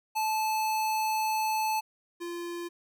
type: tone pair in turn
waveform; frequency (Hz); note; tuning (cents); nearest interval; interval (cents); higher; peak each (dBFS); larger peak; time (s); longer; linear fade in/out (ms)
square; 870 / 345.3; A5 / F4; -20 / -20; octave + major third; 1600; first; -27 / -35; first; 0.15-1.81 / 2.2-2.69; first; 20
effects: none